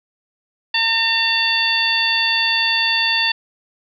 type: harmonic tone with a mistuned harmonic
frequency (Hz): 910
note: A#5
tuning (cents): -42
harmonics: 1 / 2 / 3 / 4 / 5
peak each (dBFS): -26 / -21 / -20 / -21 / -21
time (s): 0.74-3.32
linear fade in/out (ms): 5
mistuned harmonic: 4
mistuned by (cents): -65
effects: none